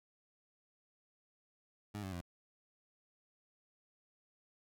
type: tone with pitch steps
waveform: 20% pulse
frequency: 103.83 / 95.21 / 87.31 Hz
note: G#2 / G2 / F2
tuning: 0 / -50 / 0 cents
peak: -36 dBFS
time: 1.94-2.213 s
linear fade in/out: 10 ms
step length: 91 ms
effects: none